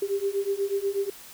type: beating tone pair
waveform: sine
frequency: 392 / 400.2 Hz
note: G4 / G4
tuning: 0 / +36 cents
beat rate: 8.2 Hz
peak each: -28 / -27 dBFS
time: 0.02-1.1 s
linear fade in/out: 5 ms
effects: white hiss -46 dBFS RMS until 1.33 s